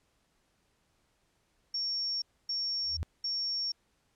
sine tone bursts, 5500 Hz, F8, 27 cents flat, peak -30 dBFS, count 3, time 1.74-3.72 s, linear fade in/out 5 ms, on 480 ms, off 270 ms
sine tone with exponential growth, 80.4 Hz, E2, 43 cents flat, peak -28 dBFS, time 2.81-3.03 s, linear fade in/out 0 ms, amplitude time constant 46 ms
effects pink hiss -73 dBFS RMS until 4.15 s + low-pass 10000 Hz 12 dB/octave

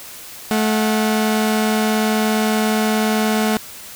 sawtooth tone pair together, 217 / 730 Hz, A3 / F#5, -24 / -24 cents, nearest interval octave + major sixth, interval 2100 cents, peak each -12 / -20 dBFS, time 0.51-3.57 s, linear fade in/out 0 ms, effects white hiss -36 dBFS RMS until 3.95 s

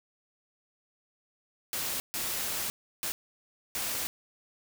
white noise bursts at uneven times, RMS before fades -33 dBFS, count 4, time 1.73-2 / 2.14-2.7 / 3.03-3.12 / 3.75-4.07 s, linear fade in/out 0 ms, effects none

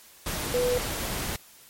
sine tone in noise, 493.9 Hz, B4, in tune, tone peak -22 dBFS, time 0.54-0.78 s, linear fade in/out 2 ms, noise pink, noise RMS -31 dBFS, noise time 0.26-1.36 s, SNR +6 dB, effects white hiss -52 dBFS RMS until 1.69 s + MP3 64 kbps

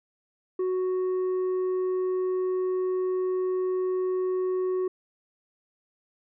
sine tone with tanh clipping, 370 Hz, F#4, in tune, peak -25 dBFS, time 0.59-4.88 s, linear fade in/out 5 ms, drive 4 dB, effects none

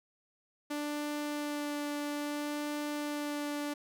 sawtooth tone with vibrato, 293.7 Hz, D4, in tune, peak -30 dBFS, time 0.7-3.74 s, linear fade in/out 10 ms, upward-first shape sine, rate 0.6 Hz, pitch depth 10 cents each way, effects none

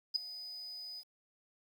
sine tone with ADSR envelope, 4978 Hz, D#8, in tune, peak -25 dBFS, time 0.14-1.04 s, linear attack 20 ms, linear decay 4 ms, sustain -18 dB, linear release 53 ms, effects 10-bit

